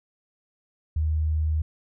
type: tone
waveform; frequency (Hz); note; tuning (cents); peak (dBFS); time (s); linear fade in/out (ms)
sine; 77.78; D#2; 0; -21; 0.96-1.62; 5
effects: none